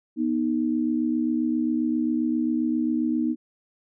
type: tone pair together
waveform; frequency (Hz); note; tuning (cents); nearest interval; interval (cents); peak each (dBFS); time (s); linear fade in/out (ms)
sine; 243.6 / 311.1; B3 / D#4; -24 / 0; major third; 424; -24; 0.16-3.36; 50
effects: none